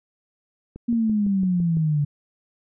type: click train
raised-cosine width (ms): 3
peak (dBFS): -24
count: 7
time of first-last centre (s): 0.76-1.77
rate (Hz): 5.94
type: exponential sweep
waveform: sine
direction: down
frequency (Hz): 239 to 143.1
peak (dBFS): -18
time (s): 0.88-2.05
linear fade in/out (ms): 10
effects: none